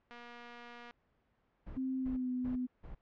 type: click train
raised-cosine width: 0.2 ms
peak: -31 dBFS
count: 192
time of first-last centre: 0.11-0.909 s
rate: 239 Hz
type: noise bursts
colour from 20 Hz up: brown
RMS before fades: -46 dBFS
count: 4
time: 1.66-2.95 s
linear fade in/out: 10 ms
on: 120 ms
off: 270 ms
type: tone with pitch glide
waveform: sine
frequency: 261.6 to 251.4 Hz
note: C4 to B3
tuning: 0 to +31 cents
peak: -33 dBFS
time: 1.76-2.67 s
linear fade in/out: 20 ms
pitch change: -69 cents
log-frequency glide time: 1.98-2.31 s
effects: pink hiss -75 dBFS RMS until 3.01 s + low-pass 2000 Hz 12 dB/octave